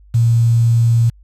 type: tone with quantisation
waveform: sine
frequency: 116.2 Hz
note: A#2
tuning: 5 cents flat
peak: -9 dBFS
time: 0.14-1.1 s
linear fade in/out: 10 ms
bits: 6
effects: added 50 Hz sine -42 dBFS peak until 1.23 s + resampled to 32000 Hz